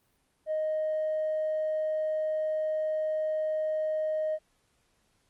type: tone with tanh clipping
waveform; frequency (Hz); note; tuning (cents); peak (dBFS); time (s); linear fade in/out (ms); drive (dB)
triangle; 622.3; D#5; 0; -27; 0.46-4.39; 50; 5
effects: pink hiss -71 dBFS RMS until 5.29 s + Opus 32 kbps